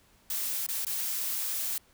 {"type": "noise with dropouts", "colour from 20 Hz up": "blue", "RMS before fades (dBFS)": -32, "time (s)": [0.3, 1.78], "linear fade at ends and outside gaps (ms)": 2, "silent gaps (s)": [[0.665, 0.687], [0.849, 0.867]], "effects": ["pink hiss -63 dBFS RMS until 1.93 s"]}